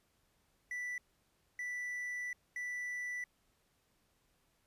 triangle tone bursts at uneven times, 1972 Hz, B6, 3 cents flat, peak -36 dBFS, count 3, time 0.71-0.98 / 1.59-2.33 / 2.56-3.24 s, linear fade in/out 2 ms, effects pink hiss -75 dBFS RMS until 4.66 s + resampled to 32000 Hz

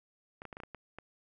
clicks, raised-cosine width 0.5 ms, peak -29 dBFS, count 8, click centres 0.419 / 0.453 / 0.528 / 0.569 / 0.602 / 0.635 / 0.747 / 0.986 s, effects none

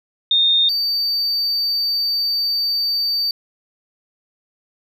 sine / triangle tone pair in turn, 3663 / 4608 Hz, A#7 / D8, -31 / -34 cents, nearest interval major third, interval 397 cents, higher second, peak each -12 / -16 dBFS, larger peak first, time 0.31-0.69 / 0.69-3.31 s, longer second, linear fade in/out 2 ms, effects none

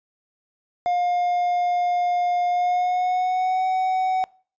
triangle tone with pitch glide, 710 to 749.2 Hz, F5 to F#5, +28 to +21 cents, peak -17 dBFS, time 0.86-4.24 s, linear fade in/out 0 ms, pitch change +93 cents, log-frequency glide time 2.48-3.65 s, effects noise-tail reverb RT60 0.4 s tail -23 dB re dry + resampled to 16000 Hz

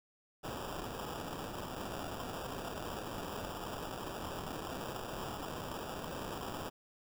blue noise with sample-and-hold, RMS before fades -42 dBFS, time 0.43-6.7 s, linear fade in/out 20 ms, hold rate 2100 Hz, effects none

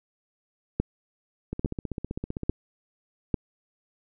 two click trains, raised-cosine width 3 ms, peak -18 / -10 dBFS, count 16 / 4, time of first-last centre 1.53-2.498 / 0.8-3.342 s, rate 15.5 / 1.18 Hz, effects none

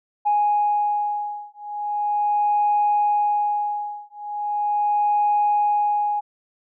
sine beating tone pair, 830 / 830.39 Hz, G#5 / G#5, -1 / 0 cents, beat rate 0.39 Hz, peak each -21 / -21 dBFS, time 0.25-6.21 s, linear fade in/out 20 ms, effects tanh soft clip ceiling -11 dBFS

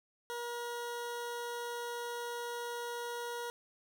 20% pulse tone, 477 Hz, A#4, 40 cents sharp, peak -33 dBFS, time 0.3-3.5 s, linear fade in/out 0 ms, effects none

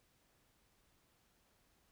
silence, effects pink hiss -74 dBFS RMS until 1.91 s

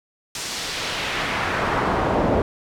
brown noise with band-pass filter sweep, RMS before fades -23 dBFS, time 0.35-2.42 s, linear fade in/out 2 ms, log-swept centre 7000 to 510 Hz, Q 1, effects none

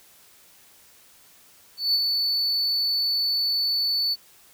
triangle tone with ADSR envelope, 4477 Hz, C#8, 16 cents sharp, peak -16 dBFS, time 1.77-4.16 s, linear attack 170 ms, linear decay 36 ms, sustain -4 dB, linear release 35 ms, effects white hiss -54 dBFS RMS until 4.53 s

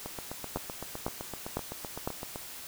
two click trains, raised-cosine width 1 ms, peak -16 / -23 dBFS, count 4 / 19, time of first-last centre 0.56-2.075 / 0.06-2.359 s, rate 1.98 / 7.83 Hz, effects white hiss -44 dBFS RMS until 2.67 s

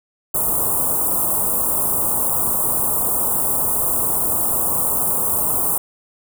white band-stop noise, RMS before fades -19 dBFS, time 0.34-5.78 s, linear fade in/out 5 ms, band 1200 to 8400 Hz, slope 48 dB/octave, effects none

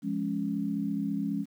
sine chord, Db major, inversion first, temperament just, 173.24 / 207.9 / 277.2 Hz, F3 / Ab3 / Db4, -14 / +2 / 0 cents, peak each -35 / -31 / -32 dBFS, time 0.02-1.46 s, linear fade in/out 50 ms, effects 10-bit

